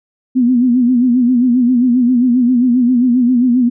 sine tone with vibrato, 246.9 Hz, B3, in tune, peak -8 dBFS, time 0.35-3.7 s, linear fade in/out 20 ms, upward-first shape sine, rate 7.5 Hz, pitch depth 83 cents each way, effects none

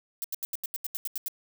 violet noise bursts, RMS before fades -32 dBFS, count 11, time 0.22-1.282 s, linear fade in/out 0 ms, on 22 ms, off 82 ms, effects none

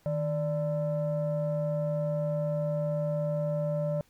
sine tone pair together, 155.98 / 587.3 Hz, D#3 / D5, +5 / 0 cents, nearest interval octave + major seventh, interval 2295 cents, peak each -28 dBFS, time 0.06-4.01 s, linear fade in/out 0 ms, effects tanh soft clip ceiling -23 dBFS + pink hiss -65 dBFS RMS until 4.09 s

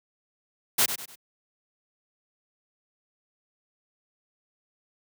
white noise with echo, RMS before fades -21 dBFS, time 0.78-0.86 s, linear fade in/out 10 ms, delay 99 ms, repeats 3, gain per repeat -9 dB, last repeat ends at 1.157 s, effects high-pass 100 Hz 12 dB/octave

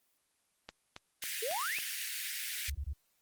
click train, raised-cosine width 0.2 ms, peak -26 dBFS, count 5, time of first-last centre 0.69-1.786 s, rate 3.65 Hz
pink high-pass noise, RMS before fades -38 dBFS, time 1.22-2.7 s, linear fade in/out 5 ms, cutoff 1700 Hz, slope 48 dB/octave
sine exponential sweep, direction up, 415.3 to 2745 Hz, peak -34 dBFS, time 1.42-1.79 s, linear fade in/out 10 ms
sine tone bursts, 70.3 Hz, C#2, 25 cents sharp, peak -34 dBFS, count 3, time 2.68-2.934 s, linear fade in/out 10 ms, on 70 ms, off 22 ms
effects white hiss -75 dBFS RMS until 3.21 s + Opus 24 kbps

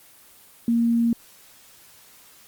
sine tone, 233.1 Hz, A#3, in tune, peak -17 dBFS, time 0.68-1.13 s, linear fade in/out 2 ms, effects white hiss -51 dBFS RMS until 2.47 s + Opus 24 kbps

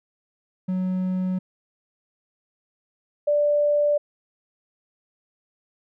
triangle / sine tone pair in turn, 185 / 587.3 Hz, F#3 / D5, 0 / 0 cents, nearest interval octave + minor sixth, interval 2000 cents, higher second, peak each -20 / -17 dBFS, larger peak second, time 0.68-1.39 / 3.27-3.98 s, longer neither, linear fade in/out 10 ms, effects none

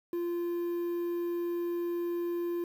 triangle tone with quantisation, 345.9 Hz, F4, 17 cents flat, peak -28 dBFS, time 0.13-2.64 s, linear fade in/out 2 ms, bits 9, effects none

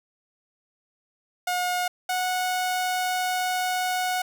sawtooth tone pair in turn, 720 / 734.3 Hz, F#5 / F#5, -47 / -13 cents, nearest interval unison, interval 34 cents, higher second, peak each -20 dBFS, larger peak neither, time 1.47-1.88 / 2.09-4.22 s, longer second, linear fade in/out 5 ms, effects none

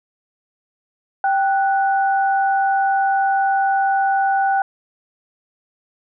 sine tone pair together, 782 / 1476.2 Hz, G5 / F#6, -4 / -4 cents, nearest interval major seventh, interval 1100 cents, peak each -15 / -23 dBFS, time 1.24-4.62 s, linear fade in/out 2 ms, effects none

